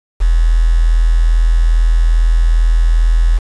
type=tone with quantisation; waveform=sine; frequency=41.2 Hz; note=E1; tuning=in tune; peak=-7 dBFS; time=0.2-3.39 s; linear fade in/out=20 ms; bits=5; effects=resampled to 22050 Hz